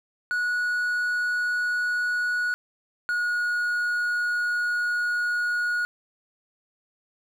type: tone pair in turn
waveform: triangle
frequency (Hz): 1462 / 1448.6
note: F#6 / F#6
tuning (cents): -21 / -37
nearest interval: unison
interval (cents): 16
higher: first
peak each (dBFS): -21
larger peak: neither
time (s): 0.31-2.54 / 3.09-5.85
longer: second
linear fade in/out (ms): 0
effects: none